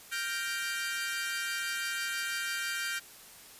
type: chord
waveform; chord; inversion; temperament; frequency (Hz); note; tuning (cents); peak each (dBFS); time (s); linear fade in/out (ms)
sawtooth; G minor seventh; third; equal; 1396.9 / 1568 / 1864.7 / 2349; F6 / G6 / Bb6 / D7; 0 / 0 / 0 / 0; -35 / -32 / -37 / -36; 0.11-3; 20
effects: white hiss -52 dBFS RMS until 3.59 s + resampled to 32000 Hz